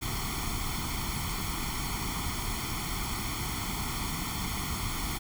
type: noise with comb filter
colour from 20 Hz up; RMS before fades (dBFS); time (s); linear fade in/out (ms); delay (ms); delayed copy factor
pink; -33; 0.01-5.19; 20; 0.91; +0.85
effects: none